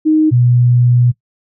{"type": "tone pair in turn", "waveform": "sine", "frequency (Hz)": [311.1, 122.32], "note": ["D#4", "B2"], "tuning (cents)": [0, -16], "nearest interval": "octave + major third", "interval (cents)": 1616, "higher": "first", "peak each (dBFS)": -7, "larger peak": "neither", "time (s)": [[0.05, 0.31], [0.31, 1.12]], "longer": "second", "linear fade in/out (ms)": 20, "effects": ["noise-tail reverb RT60 0.1 s tail -19 dB re dry"]}